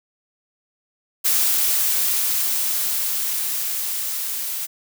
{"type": "noise with level ramp", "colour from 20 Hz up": "blue", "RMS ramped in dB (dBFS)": [-18, -27], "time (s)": [1.24, 4.67], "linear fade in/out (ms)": 20, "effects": []}